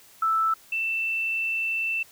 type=tone pair in turn; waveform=sine; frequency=1319 / 2669 Hz; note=E6 / E7; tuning=+1 / +21 cents; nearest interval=octave; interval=1220 cents; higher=second; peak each=-20 / -24 dBFS; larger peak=first; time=0.22-0.54 / 0.72-2.03 s; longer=second; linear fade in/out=5 ms; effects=white hiss -53 dBFS RMS until 2.11 s

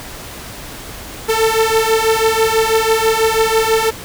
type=beating tone pair; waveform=sawtooth; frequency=442.2 / 448.3 Hz; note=A4 / A4; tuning=+9 / +32 cents; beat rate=6.1 Hz; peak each=-11 dBFS; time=1.28-3.91 s; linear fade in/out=20 ms; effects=pink hiss -31 dBFS RMS until 4.04 s

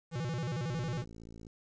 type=tone with vibrato; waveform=square; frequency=141.3 Hz; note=C#3; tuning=34 cents sharp; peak=-34 dBFS; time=0.11-1.05 s; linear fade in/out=50 ms; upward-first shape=square; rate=11 Hz; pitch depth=270 cents each way
type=click train; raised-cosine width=3 ms; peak=-37 dBFS; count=44; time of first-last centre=0.7-1.468 s; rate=56 Hz
effects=resampled to 16000 Hz + 10-bit

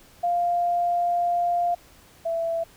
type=tone pair in turn; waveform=sine; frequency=698.5 / 665.3 Hz; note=F5 / E5; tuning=0 / +16 cents; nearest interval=minor second; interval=84 cents; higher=first; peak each=-20 / -23 dBFS; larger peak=first; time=0.23-1.75 / 2.25-2.64 s; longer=first; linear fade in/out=10 ms; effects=pink hiss -53 dBFS RMS until 2.76 s

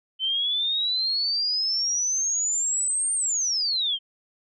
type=exponential two-way sweep; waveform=sine; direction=up then down; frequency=3059 to 8870 to 3092 Hz; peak=-22 dBFS; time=0.19-3.99 s; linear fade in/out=50 ms; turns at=3.14 s; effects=none

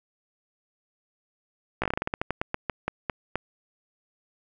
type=slowing click train; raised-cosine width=0.5 ms; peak=-11 dBFS; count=18; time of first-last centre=1.82-3.356 s; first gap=16 ms; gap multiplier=1.19; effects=none

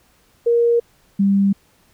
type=tone pair in turn; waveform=sine; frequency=470.4 / 197.78 Hz; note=A#4 / G3; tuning=+16 / +16 cents; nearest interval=octave + minor third; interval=1500 cents; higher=first; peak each=-12 dBFS; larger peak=neither; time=0.46-0.8 / 1.19-1.53 s; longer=neither; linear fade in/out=10 ms; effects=pink hiss -57 dBFS RMS until 1.93 s

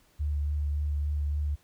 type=tone with vibrato; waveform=sine; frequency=73.42 Hz; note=D2; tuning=in tune; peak=-26 dBFS; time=0.19-1.56 s; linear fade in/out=20 ms; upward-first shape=sine; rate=3.5 Hz; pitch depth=17 cents each way; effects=pink hiss -64 dBFS RMS until 1.63 s

